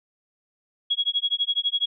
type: tone with tremolo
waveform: sine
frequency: 3322 Hz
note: G#7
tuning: in tune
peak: -18 dBFS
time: 0.9-1.86 s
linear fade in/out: 10 ms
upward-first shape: sine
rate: 12 Hz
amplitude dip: 100%
effects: none